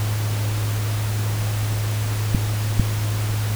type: clicks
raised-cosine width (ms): 5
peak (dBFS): -4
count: 2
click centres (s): 2.348 / 2.797
effects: added 106 Hz sine -20 dBFS peak until 3.55 s + pink hiss -31 dBFS RMS until 3.55 s